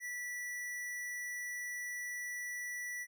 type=tone with hard clipping; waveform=sine; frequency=1958 Hz; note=B6; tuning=15 cents flat; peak=-40 dBFS; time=0-3.07 s; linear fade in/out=50 ms; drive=17 dB; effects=none